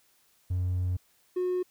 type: tone pair in turn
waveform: triangle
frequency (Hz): 90.8 / 363.2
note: F#2 / F#4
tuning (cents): -32 / -32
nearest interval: 2 octaves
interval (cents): 2400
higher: second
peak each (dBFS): -23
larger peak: neither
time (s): 0.5-0.97 / 1.36-1.63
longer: first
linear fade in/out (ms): 10
effects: tanh soft clip ceiling -21 dBFS + white hiss -66 dBFS RMS until 1.7 s